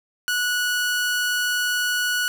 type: tone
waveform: sawtooth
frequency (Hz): 1469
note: F#6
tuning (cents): -13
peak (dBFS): -17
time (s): 0.28-2.28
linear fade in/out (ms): 0
effects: none